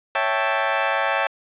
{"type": "chord", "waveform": "20% pulse", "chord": "A dominant seventh", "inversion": "first", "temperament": "equal", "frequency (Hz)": [554.4, 659.3, 784, 880], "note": ["C#5", "E5", "G5", "A5"], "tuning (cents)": [0, 0, 0, 0], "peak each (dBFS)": -20, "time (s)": [0.15, 1.27], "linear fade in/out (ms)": 2, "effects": ["resampled to 8000 Hz", "8-bit"]}